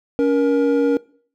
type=tone pair together; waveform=triangle; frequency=281.2 / 472.9 Hz; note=C#4 / A#4; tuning=+25 / +25 cents; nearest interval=major sixth; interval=900 cents; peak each=-15 / -15 dBFS; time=0.19-0.97 s; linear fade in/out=0 ms; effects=noise-tail reverb RT60 0.5 s tail -22 dB re dry